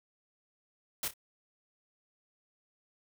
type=noise with echo; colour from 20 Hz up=white; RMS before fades=-34 dBFS; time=1.03-1.08 s; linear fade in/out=2 ms; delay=29 ms; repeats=2; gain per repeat=-12 dB; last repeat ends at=1.138 s; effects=none